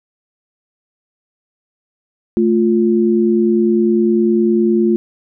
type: tone pair together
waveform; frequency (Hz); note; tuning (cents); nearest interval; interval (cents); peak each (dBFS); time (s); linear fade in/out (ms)
sine; 220.1 / 350; A3 / F4; +1 / +4; minor sixth; 803; -13; 2.37-4.96; 0
effects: none